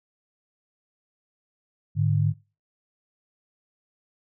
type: tone pair together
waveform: sine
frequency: 105.5 / 149.2 Hz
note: G#2 / D3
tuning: +28 / +28 cents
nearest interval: tritone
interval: 600 cents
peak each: -22 dBFS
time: 1.95-2.34 s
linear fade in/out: 50 ms
effects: noise-tail reverb RT60 0.3 s tail -21 dB re dry